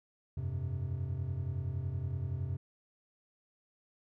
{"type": "chord", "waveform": "triangle", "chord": "F suspended second", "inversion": "none", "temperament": "equal", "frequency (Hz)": [87.31, 98, 130.81], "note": ["F2", "G2", "C3"], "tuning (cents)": [0, 0, 0], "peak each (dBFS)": [-36, -37, -35], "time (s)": [0.37, 2.57], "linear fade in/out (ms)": 5, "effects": []}